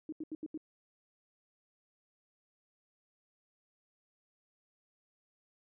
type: tone bursts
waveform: sine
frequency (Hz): 311.8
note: D#4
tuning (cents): +4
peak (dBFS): -37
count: 5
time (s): 0.09-0.576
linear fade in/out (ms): 2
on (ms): 34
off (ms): 79
effects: none